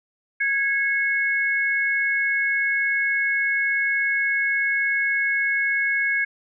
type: tone pair together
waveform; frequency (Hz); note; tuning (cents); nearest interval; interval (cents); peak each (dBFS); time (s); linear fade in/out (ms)
sine; 1653.5 / 2190; G#6 / C#7; -8 / -22; perfect fourth; 486; -22; 0.4-6.25; 10
effects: none